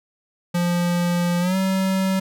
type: tone with pitch glide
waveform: square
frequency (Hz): 174.61 to 190.41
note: F3 to F#3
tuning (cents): 0 to +50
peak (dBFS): -19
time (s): 0.54-2.2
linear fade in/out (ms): 10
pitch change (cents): +150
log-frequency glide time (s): 1.4-1.56
effects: none